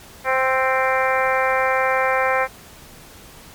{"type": "harmonic tone with a mistuned harmonic", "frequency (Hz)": 261.6, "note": "C4", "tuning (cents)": 0, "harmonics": [2, 3, 4, 5, 6, 7, 8, 9], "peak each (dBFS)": [-21, -23, -24, -25, -26, -26, -27, -28], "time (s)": [0.24, 2.48], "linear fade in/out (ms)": 50, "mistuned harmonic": 5, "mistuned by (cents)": 19, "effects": ["pink hiss -43 dBFS RMS until 3.54 s", "MP3 96 kbps"]}